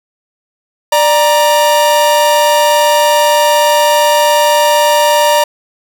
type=tone pair together; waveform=45% pulse; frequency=592 / 939.7 Hz; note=D5 / A#5; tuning=+14 / +14 cents; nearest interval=minor sixth; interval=800 cents; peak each=-10 dBFS; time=0.92-5.44 s; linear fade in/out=5 ms; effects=7-bit